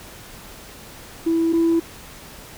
sine tone pair in turn, 329.6 / 331.9 Hz, E4 / E4, 0 / +12 cents, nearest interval unison, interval 12 cents, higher second, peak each -15 / -13 dBFS, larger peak second, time 1.26-1.53 / 1.53-1.8 s, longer neither, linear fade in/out 10 ms, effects tanh soft clip ceiling -12 dBFS + pink hiss -41 dBFS RMS until 2.57 s

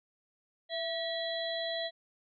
harmonic tone with a mistuned harmonic, 665 Hz, E5, 15 cents sharp, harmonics 1 / 3 / 5 / 6, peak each -35 / -41 / -40 / -39 dBFS, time 0.69-1.91 s, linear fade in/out 50 ms, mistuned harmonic 3, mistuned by -56 cents, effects none

